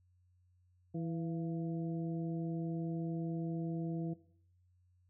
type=harmonic tone with a mistuned harmonic; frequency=164.81 Hz; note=E3; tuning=in tune; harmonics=1 / 2 / 3 / 4; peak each=-37 / -41 / -49 / -52 dBFS; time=0.94-4.14 s; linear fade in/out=10 ms; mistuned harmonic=4; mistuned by=+56 cents; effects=noise-tail reverb RT60 0.6 s tail -18 dB re dry + added 90 Hz sine -67 dBFS peak until 5.09 s